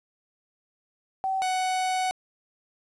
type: tone pair in turn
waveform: sine / 45% pulse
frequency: 766 / 744.2 Hz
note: G5 / F#5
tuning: -40 / +10 cents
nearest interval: unison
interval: 50 cents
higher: first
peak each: -24 dBFS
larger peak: neither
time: 1.24-1.42 / 1.42-2.11 s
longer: second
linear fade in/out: 0 ms
effects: resampled to 24000 Hz + 10-bit